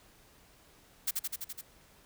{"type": "noise with echo", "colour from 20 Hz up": "blue", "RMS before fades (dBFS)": -30, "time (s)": [1.07, 1.11], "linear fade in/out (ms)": 10, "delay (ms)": 84, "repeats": 6, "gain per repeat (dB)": -2, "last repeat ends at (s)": 1.614, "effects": ["pink hiss -61 dBFS RMS until 2.05 s"]}